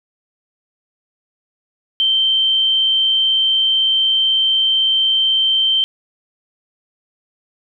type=tone; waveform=sine; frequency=3121 Hz; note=G7; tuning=8 cents flat; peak=-12 dBFS; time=2-5.84 s; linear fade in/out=0 ms; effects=none